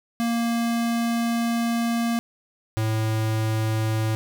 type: tone pair in turn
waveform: square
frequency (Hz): 233.1 / 110.01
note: A#3 / A2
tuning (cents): 0 / 0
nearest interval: octave + minor second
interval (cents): 1300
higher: first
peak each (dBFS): -22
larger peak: neither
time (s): 0.2-2.19 / 2.77-4.15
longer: first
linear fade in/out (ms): 0
effects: none